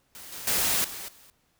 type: noise with level steps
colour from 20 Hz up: white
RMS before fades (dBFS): -44 / -39 / -25 / -38 / -54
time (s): 0.15-1.3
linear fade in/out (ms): 0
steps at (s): 0.32 / 0.47 / 0.84 / 1.08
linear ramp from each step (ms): 5
effects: pink hiss -69 dBFS RMS until 1.59 s